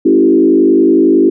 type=tone with frequency modulation; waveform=sine; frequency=329.6 Hz; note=E4; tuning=in tune; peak=-5 dBFS; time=0.05-1.3 s; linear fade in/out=10 ms; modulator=50.9 Hz; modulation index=1.3; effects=none